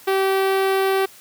sawtooth tone with notch filter, 386 Hz, G4, 27 cents flat, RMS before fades -19 dBFS, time 0.07-1.06 s, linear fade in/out 10 ms, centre 6700 Hz, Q 0.77, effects white hiss -46 dBFS RMS until 1.2 s + high-pass 60 Hz 12 dB/octave

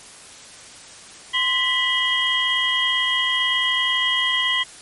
sine tone cluster, 1035 / 1973 / 2914 / 3219 Hz, C6 / B6 / F#7 / G7, -19 / -2 / -27 / +45 cents, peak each -27 / -22 / -25 / -21 dBFS, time 1.33-4.64 s, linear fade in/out 20 ms, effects white hiss -42 dBFS RMS until 4.81 s + MP3 48 kbps

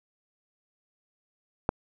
click, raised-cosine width 1 ms, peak -9 dBFS, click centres 1.691 s, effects none

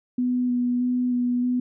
sine tone with vibrato, 246.9 Hz, B3, in tune, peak -20 dBFS, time 0.18-1.6 s, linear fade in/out 5 ms, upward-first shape square, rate 1.6 Hz, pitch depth 12 cents each way, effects none

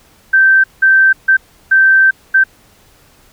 sine tone bursts at uneven times, 1557 Hz, G6, 12 cents flat, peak -5 dBFS, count 5, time 0.33-0.64 / 0.82-1.13 / 1.28-1.37 / 1.71-2.11 / 2.34-2.44 s, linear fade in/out 10 ms, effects pink hiss -48 dBFS RMS until 3.32 s

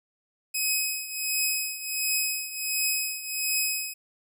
10% pulse tone with tremolo, 2537 Hz, D#7, 33 cents sharp, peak -14 dBFS, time 0.54-3.94 s, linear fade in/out 10 ms, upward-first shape triangle, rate 1.4 Hz, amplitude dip 80%, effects none

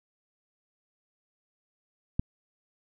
click, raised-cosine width 5 ms, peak -13 dBFS, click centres 2.195 s, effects none

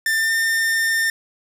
45% pulse tone with pitch glide, 1787 to 1806.7 Hz, A6 to A6, +26 to +45 cents, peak -17 dBFS, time 0.06-1.1 s, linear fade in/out 2 ms, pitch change +19 cents, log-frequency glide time 0.16-0.32 s, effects none

